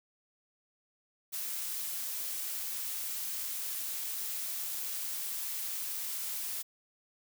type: noise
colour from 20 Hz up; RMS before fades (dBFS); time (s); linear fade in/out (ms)
blue; -37; 1.32-6.63; 20
effects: none